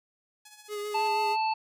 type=tone with tremolo; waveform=5% pulse; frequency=845 Hz; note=G#5; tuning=30 cents sharp; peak=-35 dBFS; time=0.45-1.08 s; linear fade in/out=5 ms; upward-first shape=triangle; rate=15 Hz; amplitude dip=65%
type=tone with vibrato; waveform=square; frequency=415.3 Hz; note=G#4; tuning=in tune; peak=-33 dBFS; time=0.68-1.37 s; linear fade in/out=50 ms; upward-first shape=sine; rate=6.2 Hz; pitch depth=21 cents each way
type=harmonic tone; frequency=880 Hz; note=A5; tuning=in tune; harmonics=1 / 3 / 5; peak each=-25 / -35 / -39 dBFS; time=0.94-1.54 s; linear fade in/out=10 ms
effects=none